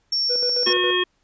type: tone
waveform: sine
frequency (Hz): 5470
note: F8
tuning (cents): -37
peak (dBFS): -19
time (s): 0.12-0.73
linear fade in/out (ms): 5
type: tone with tremolo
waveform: triangle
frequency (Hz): 490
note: B4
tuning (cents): -14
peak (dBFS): -22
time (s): 0.29-0.94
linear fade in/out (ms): 20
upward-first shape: square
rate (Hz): 7.3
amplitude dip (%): 70
type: harmonic tone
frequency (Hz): 362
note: F#4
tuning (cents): -38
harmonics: 1 / 3 / 5 / 7 / 9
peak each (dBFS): -22 / -27 / -25 / -29 / -22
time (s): 0.66-1.04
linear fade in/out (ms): 10
type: tone with exponential decay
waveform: sawtooth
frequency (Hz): 236.5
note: A#3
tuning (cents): +25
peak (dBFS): -22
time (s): 0.67-0.76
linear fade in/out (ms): 2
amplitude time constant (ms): 18
effects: pink hiss -67 dBFS RMS until 1.23 s + resampled to 16000 Hz